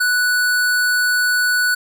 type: tone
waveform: square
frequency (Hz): 1480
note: F#6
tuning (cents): 0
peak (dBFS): -15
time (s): 0-1.75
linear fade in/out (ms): 10
effects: none